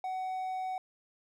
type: tone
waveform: triangle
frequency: 749 Hz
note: F#5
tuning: 21 cents sharp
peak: -31 dBFS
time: 0.04-0.78 s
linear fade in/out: 2 ms
effects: none